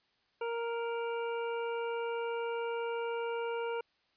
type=harmonic tone; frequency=466.2 Hz; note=A#4; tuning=in tune; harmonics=1 / 2 / 3 / 5 / 6; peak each=-34 / -40 / -44 / -48 / -50 dBFS; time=0.41-3.81 s; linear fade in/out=5 ms; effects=white hiss -73 dBFS RMS until 4.16 s + resampled to 11025 Hz